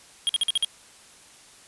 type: tone bursts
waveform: square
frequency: 3255 Hz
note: G#7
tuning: 36 cents flat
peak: -20 dBFS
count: 6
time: 0.27-0.647 s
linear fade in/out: 0 ms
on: 22 ms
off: 49 ms
effects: white hiss -51 dBFS RMS until 1.67 s + resampled to 24000 Hz